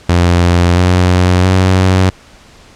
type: tone with pitch steps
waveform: sawtooth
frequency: 87.31 / 90.28 / 93.36 Hz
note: F2 / F#2 / F#2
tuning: 0 / -42 / +16 cents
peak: -3 dBFS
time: 0.09-2.1 s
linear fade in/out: 5 ms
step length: 670 ms
effects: pink hiss -41 dBFS RMS until 2.75 s + low-pass 7000 Hz 12 dB/octave